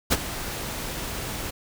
pink noise with ADSR envelope, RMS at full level -18 dBFS, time 0.1-1.51 s, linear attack 23 ms, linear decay 35 ms, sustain -14 dB, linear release 13 ms, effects none

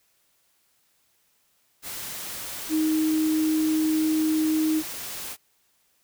sine tone in noise, 312.9 Hz, D#4, 10 cents sharp, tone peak -20 dBFS, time 2.69-4.83 s, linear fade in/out 50 ms, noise white, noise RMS -35 dBFS, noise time 1.82-5.37 s, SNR +12 dB, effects white hiss -67 dBFS RMS until 6.03 s

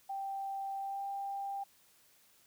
sine tone with pitch glide, 784 to 792.7 Hz, G5 to G5, 0 to +19 cents, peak -36 dBFS, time 0.09-1.64 s, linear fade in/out 10 ms, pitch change +19 cents, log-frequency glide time 0.79-1.04 s, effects white hiss -66 dBFS RMS until 2.46 s

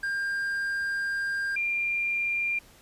triangle / sine tone pair in turn, 1600 / 2391 Hz, G6 / D7, +35 / +30 cents, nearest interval perfect fifth, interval 695 cents, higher second, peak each -25 dBFS, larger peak neither, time 0.03-1.56 / 1.56-2.59 s, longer first, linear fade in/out 5 ms, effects pink hiss -55 dBFS RMS until 2.81 s + resampled to 32000 Hz

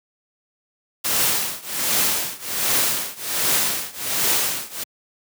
white noise with tremolo, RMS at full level -18 dBFS, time 1.04-4.84 s, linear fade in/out 10 ms, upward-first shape triangle, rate 1.3 Hz, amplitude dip 95%, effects high-pass 100 Hz 12 dB/octave

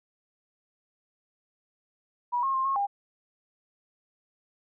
sine tone with pitch steps, 970 / 1078 / 1058 / 1085 / 804 Hz, B5 / C#6 / C6 / C#6 / G5, -31 / -49 / +19 / -37 / +44 cents, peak -24 dBFS, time 2.32-2.87 s, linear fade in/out 20 ms, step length 110 ms, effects none

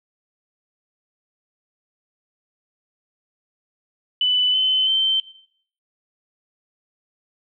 sine tone with pitch steps, 2992 / 3048 / 3105 Hz, F#7 / G7 / G7, +19 / -49 / -17 cents, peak -16 dBFS, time 4.21-5.2 s, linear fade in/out 2 ms, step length 330 ms, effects noise-tail reverb RT60 0.6 s tail -17 dB re dry

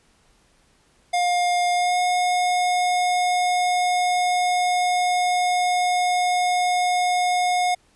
square tone with pitch glide, 710 to 721.2 Hz, F5 to F#5, +28 to -45 cents, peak -19 dBFS, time 1.13-7.75 s, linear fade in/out 10 ms, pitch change +27 cents, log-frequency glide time 1.73-1.98 s, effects pink hiss -60 dBFS RMS until 7.95 s + resampled to 24000 Hz

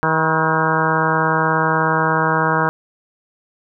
harmonic tone with a mistuned harmonic, 159.8 Hz, D#3, 47 cents sharp, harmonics 1 / 2 / 3 / 4 / 5 / 6 / 7 / 8 / 9 / 10, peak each -22 / -26 / -23 / -26 / -25 / -21 / -23 / -24 / -23 / -24 dBFS, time 0.03-2.69 s, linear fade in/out 0 ms, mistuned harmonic 7, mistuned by -48 cents, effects none

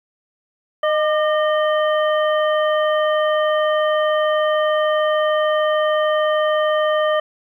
harmonic tone with a mistuned harmonic, 615 Hz, D#5, 20 cents flat, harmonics 1 / 2 / 3 / 5, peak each -16 / -22 / -26 / -30 dBFS, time 0.83-7.2 s, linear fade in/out 5 ms, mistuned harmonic 2, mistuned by -45 cents, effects 9-bit

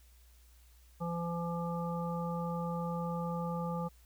harmonic tone, 170.3 Hz, F3, 43 cents flat, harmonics 1 / 3 / 5 / 7, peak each -35 / -40 / -42 / -43 dBFS, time 1-3.89 s, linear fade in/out 20 ms, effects added 60 Hz sine -58 dBFS peak until 4.05 s + white hiss -67 dBFS RMS until 4.05 s

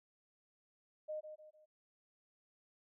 sine tone with echo, 615 Hz, D#5, 20 cents flat, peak -39 dBFS, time 1.08-1.21 s, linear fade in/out 20 ms, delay 150 ms, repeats 3, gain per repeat -8 dB, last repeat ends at 1.66 s, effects none

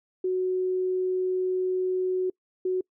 sine tone pair in turn, 369.8 / 369.8 Hz, F#4 / F#4, -1 / -1 cents, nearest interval unison, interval 0 cents, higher neither, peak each -23 dBFS, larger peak neither, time 0.24-2.3 / 2.65-2.81 s, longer first, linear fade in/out 5 ms, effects noise-tail reverb RT60 0.1 s tail -26 dB re dry

